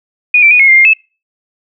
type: tone with pitch steps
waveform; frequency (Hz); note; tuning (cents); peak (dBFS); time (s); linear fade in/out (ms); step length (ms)
sine; 2461 / 2339 / 2466 / 2169 / 2106 / 2118 / 2610; D#7 / D7 / D#7 / C#7 / C7 / C7 / E7; -20 / -8 / -16 / -38 / +11 / +21 / -18; -3; 0.34-0.935; 5; 85
effects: noise-tail reverb RT60 0.3 s tail -23 dB re dry